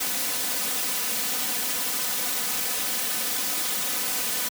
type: noise with comb filter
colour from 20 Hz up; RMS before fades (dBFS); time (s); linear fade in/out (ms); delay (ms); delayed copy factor
white; -27; 0-4.49; 10; 4; +0.8
effects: high-pass 100 Hz 12 dB/octave